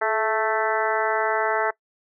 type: harmonic tone with a mistuned harmonic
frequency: 220 Hz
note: A3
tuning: in tune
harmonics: 2 / 3 / 4 / 5 / 6 / 7 / 8 / 9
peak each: -27 / -26 / -26 / -32 / -28 / -30 / -31 / -32 dBFS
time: 0.01-1.71 s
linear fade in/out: 10 ms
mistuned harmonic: 2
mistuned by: -33 cents
effects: noise-tail reverb RT60 0.1 s tail -21 dB re dry